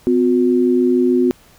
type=tone pair together; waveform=sine; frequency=254.1 / 360.7 Hz; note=B3 / F#4; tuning=+49 / -44 cents; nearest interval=tritone; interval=607 cents; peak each=-14 dBFS; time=0.07-1.31 s; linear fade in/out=0 ms; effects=pink hiss -49 dBFS RMS until 1.58 s